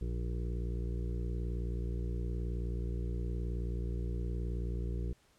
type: harmonic tone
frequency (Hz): 59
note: A#1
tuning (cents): +22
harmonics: 1 / 2 / 3 / 5 / 6 / 7 / 8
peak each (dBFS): -34 / -41 / -44 / -51 / -48 / -50 / -53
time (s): 0.01-5.13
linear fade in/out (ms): 5
effects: pink hiss -68 dBFS RMS until 5.38 s + low-pass 11000 Hz 12 dB/octave